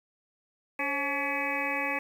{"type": "harmonic tone with a mistuned harmonic", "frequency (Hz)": 283.4, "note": "C#4", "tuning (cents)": 38, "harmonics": [1, 2, 3, 4, 6, 7, 8, 9], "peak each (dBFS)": [-38, -37, -36, -38, -38, -35, -34, -35], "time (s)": [0.79, 1.99], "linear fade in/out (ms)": 5, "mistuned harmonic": 2, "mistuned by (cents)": -78, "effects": ["9-bit"]}